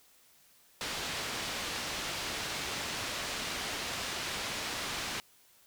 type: low-pass noise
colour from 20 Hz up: white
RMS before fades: -37 dBFS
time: 0.81-5.2 s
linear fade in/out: 0 ms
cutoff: 4600 Hz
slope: 12 dB/octave
effects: white hiss -63 dBFS RMS until 5.66 s

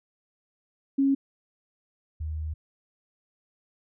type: tone pair in turn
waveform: sine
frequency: 274.1 / 77.74 Hz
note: C#4 / D#2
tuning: -19 / -1 cents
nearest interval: octave + minor seventh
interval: 2182 cents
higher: first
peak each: -19 / -29 dBFS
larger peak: first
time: 0.98-1.15 / 2.2-2.54 s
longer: second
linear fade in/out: 10 ms
effects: none

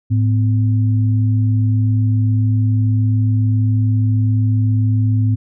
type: tone pair together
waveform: sine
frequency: 107.3 / 255.2 Hz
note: A2 / C4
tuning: -43 / -43 cents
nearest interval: octave + minor third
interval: 1500 cents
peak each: -12 / -22 dBFS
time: 0.1-5.36 s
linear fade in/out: 20 ms
effects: none

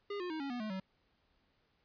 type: tone with pitch steps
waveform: square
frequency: 406.5 / 358 / 315.3 / 277.6 / 244.5 / 215.3 / 189.64 Hz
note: G#4 / F4 / D#4 / C#4 / B3 / A3 / F#3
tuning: -37 / +43 / +23 / +3 / -17 / -37 / +43 cents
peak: -38 dBFS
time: 0.1-0.8 s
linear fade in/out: 5 ms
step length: 100 ms
effects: pink hiss -75 dBFS RMS until 1.84 s + resampled to 11025 Hz

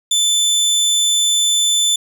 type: tone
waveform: 25% pulse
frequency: 3520 Hz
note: A7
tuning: in tune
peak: -9 dBFS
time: 0.11-1.96 s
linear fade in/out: 5 ms
effects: none

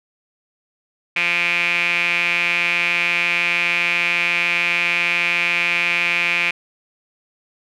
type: tone with band-pass filter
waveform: sawtooth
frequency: 173.3 Hz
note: F3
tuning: 13 cents flat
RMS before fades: -19 dBFS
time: 1.16-6.51 s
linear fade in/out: 5 ms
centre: 2400 Hz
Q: 8.4
effects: none

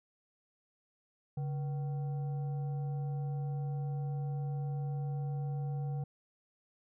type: tone with frequency modulation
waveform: sine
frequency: 141.8 Hz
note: C#3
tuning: 40 cents sharp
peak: -33 dBFS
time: 1.37-6.04 s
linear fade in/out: 5 ms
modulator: 624 Hz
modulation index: 0.3
effects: none

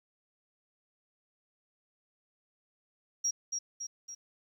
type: tone with echo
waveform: sine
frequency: 5660 Hz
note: F8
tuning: 22 cents sharp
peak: -26 dBFS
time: 3.24-3.31 s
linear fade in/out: 10 ms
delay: 280 ms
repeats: 3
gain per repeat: -5 dB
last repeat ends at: 4.15 s
effects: tanh soft clip ceiling -23 dBFS + 11-bit

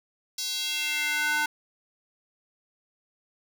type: tone with high-pass filter sweep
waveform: square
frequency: 300 Hz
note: D4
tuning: 37 cents sharp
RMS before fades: -28 dBFS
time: 0.38-1.46 s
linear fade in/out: 5 ms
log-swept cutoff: 4900 to 1200 Hz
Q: 2.5
effects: none

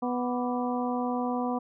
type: harmonic tone with a mistuned harmonic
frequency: 246.9 Hz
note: B3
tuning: in tune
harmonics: 1 / 2 / 3 / 4 / 5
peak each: -29 / -34 / -33 / -36 / -40 dBFS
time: 0.02-1.59 s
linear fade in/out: 10 ms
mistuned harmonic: 5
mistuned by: -87 cents
effects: none

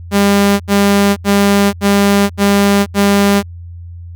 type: tone bursts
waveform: sawtooth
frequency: 200.7 Hz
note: G3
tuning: 41 cents sharp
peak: -4 dBFS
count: 6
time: 0.11-3.43 s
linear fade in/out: 50 ms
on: 490 ms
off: 76 ms
effects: added 86 Hz sine -27 dBFS peak until 4.15 s

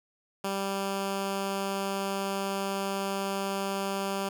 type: tone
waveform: 10% pulse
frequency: 196 Hz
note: G3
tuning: in tune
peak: -21 dBFS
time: 0.44-4.29 s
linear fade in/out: 5 ms
effects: none

